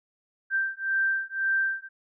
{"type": "beating tone pair", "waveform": "sine", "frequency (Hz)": [1568, 1569.9], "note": ["G6", "G6"], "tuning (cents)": [0, 2], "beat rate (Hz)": 1.9, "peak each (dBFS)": -27, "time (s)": [0.5, 1.89], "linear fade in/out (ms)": 50, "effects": []}